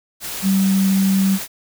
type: tone in noise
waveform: sine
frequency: 193 Hz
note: G3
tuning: 27 cents flat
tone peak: -13 dBFS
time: 0.42-1.39 s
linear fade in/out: 50 ms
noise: white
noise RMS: -28 dBFS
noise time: 0.2-1.48 s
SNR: +12 dB
effects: none